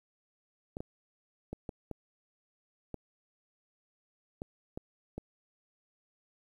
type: clicks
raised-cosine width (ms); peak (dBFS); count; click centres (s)
2; -25; 9; 0.769 / 0.805 / 1.53 / 1.692 / 1.913 / 2.943 / 4.419 / 4.775 / 5.18
effects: 10-bit